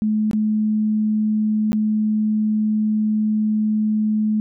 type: tone with dropouts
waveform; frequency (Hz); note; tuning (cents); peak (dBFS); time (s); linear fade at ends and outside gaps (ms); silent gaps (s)
sine; 214.5; A3; -44; -16; 0.02-4.4; 0; 0.312-0.332 / 1.72-1.73
effects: none